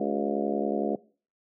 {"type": "harmonic tone with a mistuned harmonic", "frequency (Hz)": 70.7, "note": "C#2", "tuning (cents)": 35, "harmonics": [3, 4, 5, 6, 7, 8, 9, 10], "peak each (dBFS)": [-31, -32, -33, -34, -34, -35, -36, -36], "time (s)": [0, 0.96], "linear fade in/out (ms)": 5, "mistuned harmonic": 6, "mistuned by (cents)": -70, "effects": ["noise-tail reverb RT60 0.4 s tail -21 dB re dry"]}